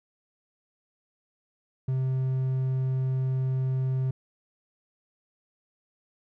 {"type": "tone", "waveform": "triangle", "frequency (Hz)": 130.81, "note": "C3", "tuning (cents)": 0, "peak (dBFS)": -22, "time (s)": [1.88, 4.11], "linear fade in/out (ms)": 5, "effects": []}